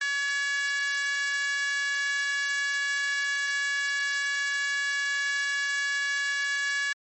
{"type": "tone with high-pass filter", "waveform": "5% pulse", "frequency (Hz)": 565, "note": "C#5", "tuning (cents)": 33, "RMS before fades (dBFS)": -28, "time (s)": [0.01, 6.93], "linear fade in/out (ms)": 5, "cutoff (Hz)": 1600, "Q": 8.8, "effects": ["MP3 32 kbps"]}